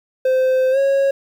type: tone with pitch glide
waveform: triangle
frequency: 518 to 548.8 Hz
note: C5 to C#5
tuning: -17 to -17 cents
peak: -11 dBFS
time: 0.25-1.11 s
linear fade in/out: 5 ms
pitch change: +100 cents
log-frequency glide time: 0.71-0.78 s
effects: 8-bit